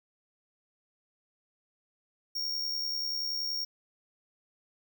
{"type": "tone with amplitude modulation", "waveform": "square", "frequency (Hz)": 5550, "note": "F8", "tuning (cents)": -12, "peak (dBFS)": -29, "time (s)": [2.35, 3.65], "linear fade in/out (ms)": 10, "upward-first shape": "sine", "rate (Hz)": 70.4, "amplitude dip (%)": 50, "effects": []}